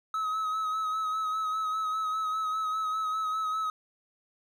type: tone with vibrato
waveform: triangle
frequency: 1282 Hz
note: E6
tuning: 49 cents flat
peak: -26 dBFS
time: 0.14-3.7 s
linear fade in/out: 2 ms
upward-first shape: sine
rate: 5 Hz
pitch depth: 31 cents each way
effects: none